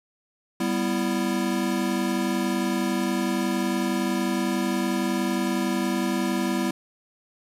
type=chord; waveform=square; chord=E minor; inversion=first; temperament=equal with one note detuned; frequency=196 / 246.9 / 333.1 Hz; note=G3 / B3 / E4; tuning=0 / 0 / +18 cents; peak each=-28 dBFS; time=0.6-6.71 s; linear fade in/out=5 ms; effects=resampled to 32000 Hz + 8-bit